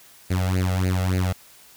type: tone with flanger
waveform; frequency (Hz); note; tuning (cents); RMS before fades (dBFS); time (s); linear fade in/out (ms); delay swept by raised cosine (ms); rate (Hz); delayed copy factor
sawtooth; 92.5; F#2; 0; -22; 0.3-1.33; 10; 0.44 to 1.54; 3.5; +0.9
effects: white hiss -50 dBFS RMS until 1.76 s